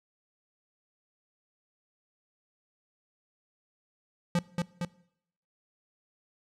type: tone with echo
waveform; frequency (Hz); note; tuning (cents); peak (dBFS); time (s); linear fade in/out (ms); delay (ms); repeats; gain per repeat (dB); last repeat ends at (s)
square; 174.61; F3; 0; -24; 4.35-4.39; 2; 230; 2; -3; 4.85
effects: noise-tail reverb RT60 0.7 s tail -21 dB re dry + low-pass 9000 Hz 12 dB/octave